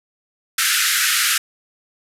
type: band-pass noise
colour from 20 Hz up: pink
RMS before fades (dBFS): -18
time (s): 0.58-1.38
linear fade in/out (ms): 5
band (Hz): 1300 to 14000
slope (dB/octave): 96
effects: none